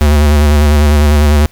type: tone with vibrato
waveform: square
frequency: 74 Hz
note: D2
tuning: 14 cents sharp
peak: -6 dBFS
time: 0.01-1.46 s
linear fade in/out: 0 ms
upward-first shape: square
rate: 10 Hz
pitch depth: 35 cents each way
effects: pink hiss -47 dBFS RMS until 1.51 s